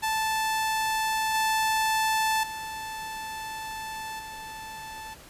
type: tone with level steps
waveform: sawtooth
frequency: 878 Hz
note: A5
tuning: 4 cents flat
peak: -21 / -19 / -30 / -34 dBFS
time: 0.02-5.15 s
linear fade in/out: 20 ms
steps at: 1.34 / 2.43 / 4.19 s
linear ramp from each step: 5 ms
effects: pink hiss -49 dBFS RMS until 5.29 s + resampled to 32000 Hz